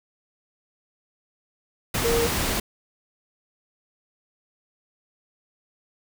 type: tone in noise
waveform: sine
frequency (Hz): 466.2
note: A#4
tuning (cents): 0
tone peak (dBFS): -21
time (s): 2.04-2.27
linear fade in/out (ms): 5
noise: pink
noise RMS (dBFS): -25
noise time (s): 1.94-2.6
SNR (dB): +1
effects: none